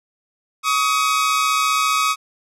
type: tone pair together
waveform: sawtooth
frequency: 1128.1 / 1263 Hz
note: C#6 / D#6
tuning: +30 / +26 cents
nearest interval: major second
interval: 196 cents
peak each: -17 / -14 dBFS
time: 0.63-2.16 s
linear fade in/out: 50 ms
effects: low-pass 11000 Hz 12 dB/octave